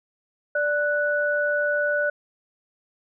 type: tone pair together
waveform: sine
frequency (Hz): 587.3 / 1479.9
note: D5 / F#6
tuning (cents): 0 / 0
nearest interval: octave + major third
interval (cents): 1600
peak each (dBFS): -23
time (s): 0.55-2.1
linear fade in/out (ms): 5
effects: none